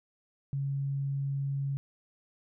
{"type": "tone", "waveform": "sine", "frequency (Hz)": 138.59, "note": "C#3", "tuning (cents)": 0, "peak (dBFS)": -29, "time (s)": [0.53, 1.77], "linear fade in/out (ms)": 0, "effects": []}